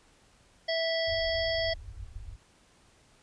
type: harmonic tone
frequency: 657 Hz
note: E5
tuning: 6 cents flat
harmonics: 1 / 3 / 5 / 7 / 8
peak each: -29 / -34 / -36 / -37 / -38 dBFS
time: 0.68-1.74 s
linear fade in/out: 10 ms
type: low-pass noise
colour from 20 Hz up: white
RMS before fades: -42 dBFS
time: 1.07-2.36 s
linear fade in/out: 5 ms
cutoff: 100 Hz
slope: 96 dB/octave
effects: pink hiss -62 dBFS RMS until 3.22 s + resampled to 22050 Hz